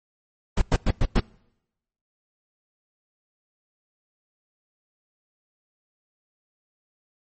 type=noise bursts; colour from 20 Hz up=brown; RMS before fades=-18 dBFS; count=5; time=0.57-1.2 s; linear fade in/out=5 ms; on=46 ms; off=100 ms; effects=noise-tail reverb RT60 0.9 s tail -26 dB re dry + MP3 32 kbps